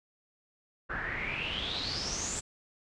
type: noise with low-pass filter sweep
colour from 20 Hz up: pink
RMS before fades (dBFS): -35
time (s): 0.89-2.41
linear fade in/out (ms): 20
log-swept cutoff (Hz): 1500 to 7900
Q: 9.6
effects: resampled to 22050 Hz